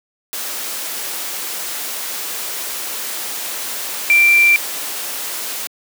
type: tone in noise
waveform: sine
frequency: 2357 Hz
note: D7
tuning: 6 cents sharp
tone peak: -8 dBFS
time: 4.1-4.56 s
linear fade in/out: 0 ms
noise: white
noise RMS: -25 dBFS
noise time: 0.33-5.67 s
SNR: +14 dB
effects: high-pass 300 Hz 12 dB/octave